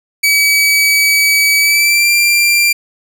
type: tone with pitch glide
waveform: sawtooth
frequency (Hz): 2282 to 2371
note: C#7 to D7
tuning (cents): +50 to +16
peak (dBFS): -5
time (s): 0.23-2.73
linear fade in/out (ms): 10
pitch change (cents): +66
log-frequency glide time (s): 1.58-2.11
effects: none